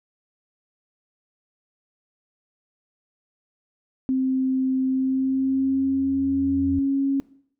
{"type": "tone with pitch glide", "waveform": "sine", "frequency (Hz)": [261.6, 274.3], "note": ["C4", "C#4"], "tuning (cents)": [0, -18], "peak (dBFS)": -19, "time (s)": [4.09, 7.2], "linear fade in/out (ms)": 0, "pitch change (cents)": 82, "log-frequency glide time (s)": [4.87, 6.52]}
{"type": "tone with exponential growth", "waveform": "sine", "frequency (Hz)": 84.9, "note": "F2", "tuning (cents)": -48, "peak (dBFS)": -26, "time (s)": [4.67, 6.79], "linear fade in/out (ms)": 0, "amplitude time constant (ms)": 460}
{"effects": ["noise-tail reverb RT60 0.6 s tail -20 dB re dry"]}